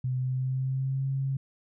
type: tone with pitch glide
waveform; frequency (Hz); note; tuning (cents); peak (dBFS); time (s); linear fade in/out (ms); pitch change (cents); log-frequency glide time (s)
sine; 127.9 to 135.27; C3 to C#3; -39 to -42; -26; 0.04-1.37; 5; +97; 0.19-1.08
effects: none